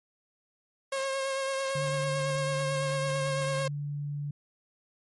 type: tone with vibrato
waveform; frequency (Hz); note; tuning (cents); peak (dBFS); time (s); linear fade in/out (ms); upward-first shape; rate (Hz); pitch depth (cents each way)
sawtooth; 539; C#5; -49; -25; 0.92-3.68; 5; triangle; 9; 27
type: tone with pitch glide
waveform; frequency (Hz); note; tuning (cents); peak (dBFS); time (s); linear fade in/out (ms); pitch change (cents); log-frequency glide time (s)
sine; 146.83 to 144.89; D3 to D3; 0 to -23; -31; 1.75-4.31; 5; -23; 2.55-3.66
effects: MP3 48 kbps